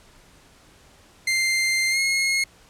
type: tone with pitch glide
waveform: sawtooth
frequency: 2093 to 2159 Hz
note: C7 to C#7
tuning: 0 to -46 cents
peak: -16 dBFS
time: 1.27-2.44 s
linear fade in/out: 5 ms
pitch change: +54 cents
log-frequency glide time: 1.9-1.99 s
effects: pink hiss -53 dBFS RMS until 2.69 s + low-pass 10000 Hz 12 dB/octave